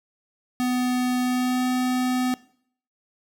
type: tone with pitch glide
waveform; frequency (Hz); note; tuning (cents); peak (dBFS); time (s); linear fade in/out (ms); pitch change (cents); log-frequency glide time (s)
square; 249.9 to 252.5; B3 to B3; +21 to +39; -22; 0.6-2.34; 0; +18; 1.19-1.66
effects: noise-tail reverb RT60 0.6 s tail -20 dB re dry